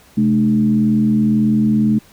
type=tone with frequency modulation; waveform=sine; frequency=215.6 Hz; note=A3; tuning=35 cents flat; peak=-11 dBFS; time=0.17-1.99 s; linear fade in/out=10 ms; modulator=81.8 Hz; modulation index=0.65; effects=pink hiss -48 dBFS RMS until 2.12 s